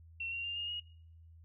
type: tone with pitch steps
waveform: sine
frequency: 2717 / 2757 / 2797 / 2837 / 2879 Hz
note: F7 / F7 / F7 / F7 / F#7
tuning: -48 / -23 / +2 / +27 / -48 cents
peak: -36 dBFS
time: 0.2-0.8 s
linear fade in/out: 5 ms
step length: 120 ms
effects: noise-tail reverb RT60 0.7 s tail -23 dB re dry + added 82 Hz sine -54 dBFS peak until 1.44 s